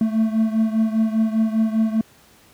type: beating tone pair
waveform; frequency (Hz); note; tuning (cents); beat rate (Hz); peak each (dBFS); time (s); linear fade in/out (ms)
triangle; 220 / 225; A3 / A3; 0 / +39; 5; -16 / -20; 0.01-2.01; 2
effects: pink hiss -52 dBFS RMS until 2.53 s + high-pass 60 Hz 12 dB/octave